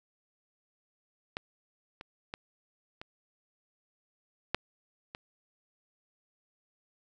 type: clicks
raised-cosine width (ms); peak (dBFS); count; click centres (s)
0.3; -18 / -27 / -21 / -26 / -11 / -24; 6; 1.369 / 2.011 / 2.339 / 3.015 / 4.546 / 5.149
effects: none